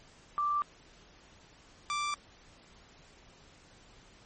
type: tone pair in turn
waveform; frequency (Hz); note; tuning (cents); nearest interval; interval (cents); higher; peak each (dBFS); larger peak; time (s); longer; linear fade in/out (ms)
sine / sawtooth; 1174.7 / 1174.7; D6 / D6; 0 / 0; unison; 0; neither; -27; neither; 0.38-0.62 / 1.9-2.14; neither; 0
effects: pink hiss -58 dBFS RMS until 4.25 s + MP3 32 kbps